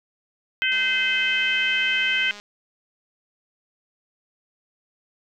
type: harmonic tone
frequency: 515 Hz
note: C5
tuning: 28 cents flat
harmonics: 3 / 4 / 5 / 6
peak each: -25 / -25 / -25 / -25 dBFS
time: 0.62-2.31 s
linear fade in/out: 0 ms
type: click train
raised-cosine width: 0.2 ms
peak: -24 dBFS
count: 347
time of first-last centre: 0.72-2.4 s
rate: 206 Hz
effects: none